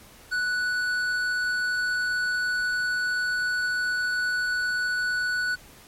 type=tone with tanh clipping; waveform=triangle; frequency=1480 Hz; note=F#6; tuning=in tune; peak=-25 dBFS; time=0.31-5.56 s; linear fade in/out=20 ms; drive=14 dB; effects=pink hiss -50 dBFS RMS until 5.87 s + MP3 64 kbps